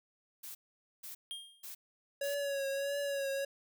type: noise bursts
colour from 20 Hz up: blue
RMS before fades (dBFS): -46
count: 4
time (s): 0.43-2.35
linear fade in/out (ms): 10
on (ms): 120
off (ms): 480
type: tone with exponential decay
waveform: square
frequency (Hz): 3220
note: G7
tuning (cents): +46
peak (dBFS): -38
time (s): 1.31-1.72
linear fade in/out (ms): 0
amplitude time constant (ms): 89
type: tone with vibrato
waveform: square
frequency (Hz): 558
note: C#5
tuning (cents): +11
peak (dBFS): -34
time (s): 2.21-3.45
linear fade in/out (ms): 5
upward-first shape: triangle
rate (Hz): 1.6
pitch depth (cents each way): 43
effects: none